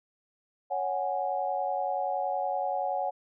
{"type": "chord", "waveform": "sine", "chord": "C# suspended fourth", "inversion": "none", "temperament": "equal with one note detuned", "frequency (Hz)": [556.9, 740, 830.6], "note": ["C#5", "F#5", "G#5"], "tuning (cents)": [8, 0, 0], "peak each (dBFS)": [-33, -30, -33], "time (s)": [0.7, 3.11], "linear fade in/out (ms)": 20, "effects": []}